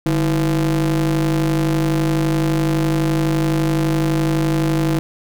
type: ring-modulated tone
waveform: square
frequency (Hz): 87.31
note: F2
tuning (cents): 0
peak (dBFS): -13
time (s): 0.06-4.99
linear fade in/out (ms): 0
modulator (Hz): 236
effects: none